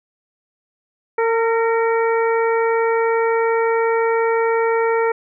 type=harmonic tone with a mistuned harmonic; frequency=455.7 Hz; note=A#4; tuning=39 cents flat; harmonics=1 / 2 / 3 / 4 / 5; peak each=-16 / -22 / -26 / -28 / -30 dBFS; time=1.18-5.12 s; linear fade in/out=5 ms; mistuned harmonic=4; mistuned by=+32 cents; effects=none